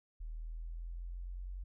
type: linear sweep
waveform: sine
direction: up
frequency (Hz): 39.11 to 46.25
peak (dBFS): -40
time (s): 0.2-1.64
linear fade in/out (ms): 10
effects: none